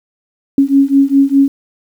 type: beating tone pair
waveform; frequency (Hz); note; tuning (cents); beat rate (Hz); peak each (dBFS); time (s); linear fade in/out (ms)
sine; 273.4 / 278.3; C#4 / C#4; -24 / +7; 4.9; -10; 0.58-1.48; 2
effects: 7-bit